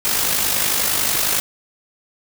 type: noise with amplitude modulation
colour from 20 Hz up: white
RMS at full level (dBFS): -17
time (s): 0.05-1.4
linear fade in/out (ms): 0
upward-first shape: sine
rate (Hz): 51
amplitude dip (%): 50
effects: none